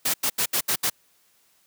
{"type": "noise bursts at uneven times", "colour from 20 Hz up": "white", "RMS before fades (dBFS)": -23, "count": 6, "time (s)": [[0.05, 0.14], [0.23, 0.3], [0.38, 0.46], [0.53, 0.61], [0.68, 0.76], [0.83, 0.9]], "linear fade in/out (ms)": 10, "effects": ["white hiss -63 dBFS RMS until 1.66 s", "high-pass 100 Hz 12 dB/octave"]}